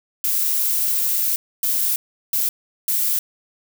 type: noise bursts at uneven times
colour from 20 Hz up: violet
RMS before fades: -20 dBFS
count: 4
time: 0.24-1.36 / 1.63-1.96 / 2.33-2.49 / 2.88-3.19 s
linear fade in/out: 2 ms
effects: none